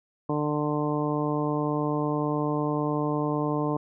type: harmonic tone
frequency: 149.1 Hz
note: D3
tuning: 27 cents sharp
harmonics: 1 / 2 / 3 / 4 / 5 / 6 / 7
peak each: -30 / -28 / -31 / -34 / -37 / -36 / -34 dBFS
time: 0.29-3.77 s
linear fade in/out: 5 ms
effects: none